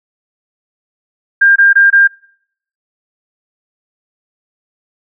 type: tone bursts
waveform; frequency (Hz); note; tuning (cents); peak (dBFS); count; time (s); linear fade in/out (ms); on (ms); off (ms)
sine; 1600; G6; +35; -4; 4; 1.41-2.076; 10; 150; 22
effects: noise-tail reverb RT60 0.7 s tail -25 dB re dry